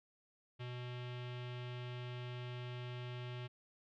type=tone with low-pass filter; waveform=square; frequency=123.47 Hz; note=B2; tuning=in tune; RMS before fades=-45 dBFS; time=0.59-3.48 s; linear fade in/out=20 ms; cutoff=3100 Hz; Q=2.9; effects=none